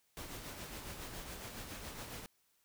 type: noise with tremolo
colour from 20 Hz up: pink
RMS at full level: -45 dBFS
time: 0.17-2.26 s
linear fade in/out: 0 ms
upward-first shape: sine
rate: 7.2 Hz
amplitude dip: 40%
effects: white hiss -75 dBFS RMS until 2.64 s